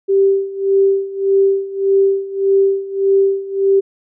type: tone with tremolo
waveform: sine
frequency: 391.3 Hz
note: G4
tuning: 3 cents flat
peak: -8 dBFS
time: 0.08-3.81 s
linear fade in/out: 20 ms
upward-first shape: sine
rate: 1.7 Hz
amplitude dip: 85%
effects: none